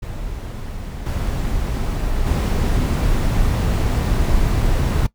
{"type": "noise with level steps", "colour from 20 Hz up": "brown", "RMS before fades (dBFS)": [-28, -21, -17], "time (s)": [0.02, 5.07], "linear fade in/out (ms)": 10, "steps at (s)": [1.06, 2.26], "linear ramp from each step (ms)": 5, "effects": ["noise-tail reverb RT60 0.1 s tail -19 dB re dry"]}